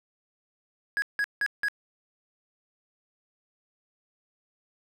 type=tone bursts; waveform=triangle; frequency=1661.2 Hz; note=G#6; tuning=in tune; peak=-22 dBFS; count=4; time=0.97-1.684 s; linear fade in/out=0 ms; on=51 ms; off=170 ms; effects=none